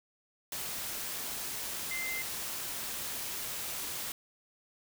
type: tone in noise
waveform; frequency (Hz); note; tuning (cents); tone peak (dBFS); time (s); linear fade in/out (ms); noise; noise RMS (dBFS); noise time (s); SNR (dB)
sine; 2078; C7; -12; -35; 1.91-2.22; 2; white; -38; 0.52-4.12; 0
effects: none